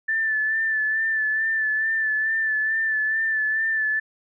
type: tone with vibrato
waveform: sine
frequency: 1760 Hz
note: A6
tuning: in tune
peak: -20 dBFS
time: 0.08-4 s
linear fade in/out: 10 ms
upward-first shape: sine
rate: 2.3 Hz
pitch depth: 31 cents each way
effects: none